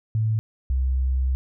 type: tone pair in turn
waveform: sine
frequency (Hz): 110 / 64.94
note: A2 / C2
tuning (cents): 0 / -12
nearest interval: major sixth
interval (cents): 912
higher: first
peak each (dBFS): -19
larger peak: neither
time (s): 0.15-0.39 / 0.7-1.35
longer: second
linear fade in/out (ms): 0
effects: none